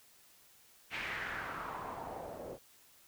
white noise with low-pass filter sweep, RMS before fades -42 dBFS, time 0.9-2.59 s, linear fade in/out 50 ms, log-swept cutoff 2500 to 490 Hz, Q 2.9, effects white hiss -63 dBFS RMS until 3.07 s

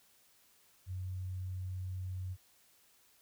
sine tone, 92.5 Hz, F#2, in tune, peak -37 dBFS, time 0.86-2.37 s, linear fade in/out 50 ms, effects white hiss -67 dBFS RMS until 3.21 s

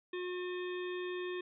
harmonic tone, 360.6 Hz, F#4, 45 cents flat, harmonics 1 / 3 / 5 / 7 / 9 / 10, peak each -37 / -49 / -47 / -50 / -54 / -54 dBFS, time 0.13-1.41 s, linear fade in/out 5 ms, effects none

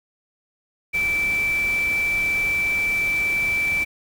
sine tone in noise, 2327 Hz, D7, 17 cents flat, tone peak -19 dBFS, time 0.93-3.85 s, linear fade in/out 20 ms, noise pink, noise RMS -35 dBFS, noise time 0.93-3.85 s, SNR +13 dB, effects none

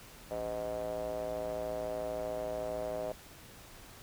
square tone with band-pass filter, 56.7 Hz, A#1, 47 cents flat, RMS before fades -37 dBFS, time 0.31-3.12 s, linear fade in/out 0 ms, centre 590 Hz, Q 7.4, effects pink hiss -53 dBFS RMS until 4.02 s

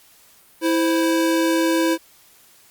square tone pair together, 328.2 / 521 Hz, E4 / C5, -8 / -7 cents, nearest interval minor sixth, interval 801 cents, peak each -18 / -24 dBFS, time 0.61-1.98 s, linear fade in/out 50 ms, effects white hiss -52 dBFS RMS until 2.7 s + Opus 48 kbps

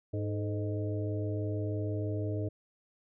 harmonic tone with a mistuned harmonic, 103.2 Hz, G#2, 10 cents flat, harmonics 1 / 3 / 4 / 5 / 6, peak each -32 / -38 / -40 / -46 / -42 dBFS, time 0.13-2.49 s, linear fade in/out 10 ms, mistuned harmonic 4, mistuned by +70 cents, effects none

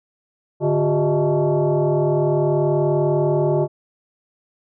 sine tone with frequency modulation, 106.3 Hz, G#2, 41 cents sharp, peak -15 dBFS, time 0.6-3.68 s, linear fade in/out 50 ms, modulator 253 Hz, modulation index 2.3, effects none

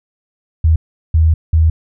sine tone bursts at uneven times, 80 Hz, D#2, 49 cents sharp, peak -7 dBFS, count 3, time 0.64-0.76 / 1.14-1.34 / 1.53-1.7 s, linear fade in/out 5 ms, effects none

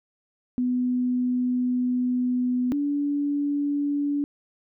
sine tone pair in turn, 249.2 / 287.5 Hz, B3 / D4, +16 / -37 cents, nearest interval major second, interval 247 cents, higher second, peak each -21 / -22 dBFS, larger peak first, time 0.58-2.72 / 2.72-4.24 s, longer first, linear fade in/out 0 ms, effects none

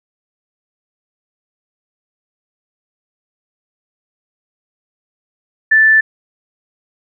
sine tone, 1760 Hz, A6, in tune, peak -6 dBFS, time 5.71-6.01 s, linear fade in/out 10 ms, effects none

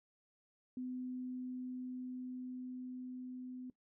sine tone with level ramp, 253 Hz, B3, 42 cents sharp, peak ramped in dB -39 to -44 dBFS, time 0.77-3.7 s, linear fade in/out 2 ms, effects noise-tail reverb RT60 0.1 s tail -18 dB re dry

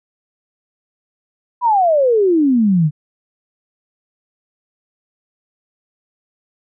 sine exponential sweep, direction down, 1007 to 143.9 Hz, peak -10 dBFS, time 1.61-2.91 s, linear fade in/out 50 ms, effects none

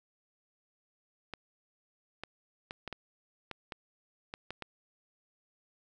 clicks, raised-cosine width 0.3 ms, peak -23 dBFS, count 10, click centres 1.337 / 2.236 / 2.709 / 2.877 / 2.927 / 3.513 / 3.722 / 4.339 / 4.506 / 4.623 s, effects none

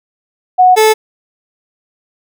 sine / 30% pulse tone pair in turn, 735 / 435.5 Hz, F#5 / A4, -12 / -18 cents, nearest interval major sixth, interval 906 cents, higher first, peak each -3 dBFS, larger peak neither, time 0.58-0.76 / 0.76-0.94 s, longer neither, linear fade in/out 20 ms, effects none

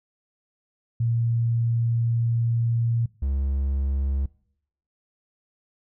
sine / triangle tone pair in turn, 116.54 / 68.43 Hz, A#2 / C#2, 0 / -22 cents, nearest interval major sixth, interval 922 cents, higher first, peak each -20 dBFS, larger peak neither, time 1-3.06 / 3.22-4.26 s, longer first, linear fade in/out 5 ms, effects noise-tail reverb RT60 0.7 s tail -22 dB re dry

